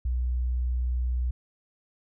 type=tone; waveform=sine; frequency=61.7 Hz; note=B1; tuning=1 cent flat; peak=-24 dBFS; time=0.05-1.31 s; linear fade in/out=5 ms; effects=none